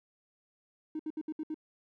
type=tone bursts; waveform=triangle; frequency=311.1 Hz; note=D#4; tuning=in tune; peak=-30 dBFS; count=6; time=0.95-1.544 s; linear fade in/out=5 ms; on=44 ms; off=66 ms; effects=tanh soft clip ceiling -30 dBFS